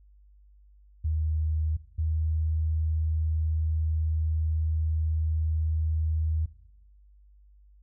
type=tone pair in turn; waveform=sine; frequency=78.2 / 79.06 Hz; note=D#2 / D#2; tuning=+9 / +28 cents; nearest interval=unison; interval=19 cents; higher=second; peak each=-24 dBFS; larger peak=neither; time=1.04-1.77 / 1.98-6.46 s; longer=second; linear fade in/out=10 ms; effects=noise-tail reverb RT60 0.8 s tail -17 dB re dry + added 50 Hz sine -53 dBFS peak until 7.82 s